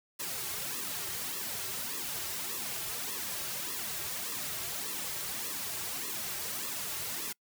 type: noise with flanger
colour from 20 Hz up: white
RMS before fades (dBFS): -37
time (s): 0.19-7.33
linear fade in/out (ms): 10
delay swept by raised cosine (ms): 1.3 to 4.1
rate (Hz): 1.7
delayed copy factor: -1
effects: noise-tail reverb RT60 0.1 s tail -26 dB re dry